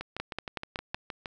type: two click trains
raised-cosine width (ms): 0.3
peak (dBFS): -16 / -20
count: 5 / 9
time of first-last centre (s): 0.2-0.945 / 0.01-1.258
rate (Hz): 5.37 / 6.41
effects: none